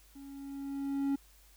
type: tone with level ramp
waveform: triangle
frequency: 277.2 Hz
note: C#4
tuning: in tune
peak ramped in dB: -45 to -25 dBFS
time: 0.15-1.16 s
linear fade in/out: 10 ms
effects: added 50 Hz sine -60 dBFS peak until 1.56 s + white hiss -63 dBFS RMS until 1.56 s